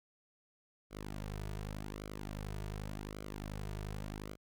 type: tone with flanger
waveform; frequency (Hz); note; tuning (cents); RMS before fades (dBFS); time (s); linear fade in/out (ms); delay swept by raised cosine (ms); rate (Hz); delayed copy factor
sawtooth; 51.4; G#1; -17; -43; 0.9-4.37; 50; 1.1 to 3.8; 0.87; -0.75
effects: none